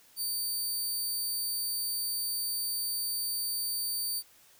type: tone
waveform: 15% pulse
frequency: 4600 Hz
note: D8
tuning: 37 cents flat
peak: -24 dBFS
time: 0.16-4.23 s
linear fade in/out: 50 ms
effects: white hiss -60 dBFS RMS until 4.59 s